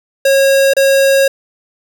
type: tone with dropouts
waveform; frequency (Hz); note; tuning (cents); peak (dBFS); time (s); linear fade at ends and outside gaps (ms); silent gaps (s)
square; 545; C#5; -29; -8; 0.25-1.28; 5; 0.736-0.766
effects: none